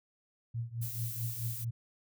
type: tone with tremolo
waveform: sine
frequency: 116.54 Hz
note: A#2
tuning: in tune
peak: -31 dBFS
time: 0.54-1.71 s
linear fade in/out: 10 ms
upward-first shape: triangle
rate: 4.6 Hz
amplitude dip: 95%
type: noise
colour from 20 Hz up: violet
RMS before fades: -41 dBFS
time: 0.81-1.65 s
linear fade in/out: 20 ms
effects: none